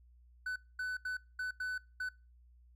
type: tone bursts at uneven times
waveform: triangle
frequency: 1500 Hz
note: F#6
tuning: 23 cents sharp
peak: -33 dBFS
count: 6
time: 0.46-0.56 / 0.79-0.97 / 1.05-1.17 / 1.39-1.51 / 1.6-1.78 / 2-2.09 s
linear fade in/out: 5 ms
effects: noise-tail reverb RT60 0.3 s tail -24 dB re dry + added 60 Hz sine -59 dBFS peak until 2.75 s